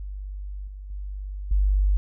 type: tone with level steps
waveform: sine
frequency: 49 Hz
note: G1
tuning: in tune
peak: -31 / -35 / -30 / -17 dBFS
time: 0-1.97 s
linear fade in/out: 0 ms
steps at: 0.67 / 0.9 / 1.51 s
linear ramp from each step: 5 ms
effects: none